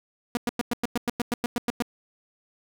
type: tone bursts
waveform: sawtooth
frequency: 240 Hz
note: B3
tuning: 49 cents flat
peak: -19 dBFS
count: 13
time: 0.35-1.823 s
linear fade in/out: 0 ms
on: 21 ms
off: 100 ms
effects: none